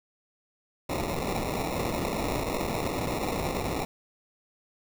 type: noise with sample-and-hold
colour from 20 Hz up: violet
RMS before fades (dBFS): -30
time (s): 0.89-3.85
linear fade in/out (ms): 5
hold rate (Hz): 1575
effects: none